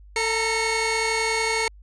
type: tone cluster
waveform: sawtooth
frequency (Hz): 446.1 / 923 / 2197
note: A4 / A#5 / C#7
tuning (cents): +24 / -17 / -16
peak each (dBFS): -22 / -24 / -21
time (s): 0.16-1.68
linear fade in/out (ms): 2
effects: added 50 Hz sine -44 dBFS peak until 1.82 s + resampled to 22050 Hz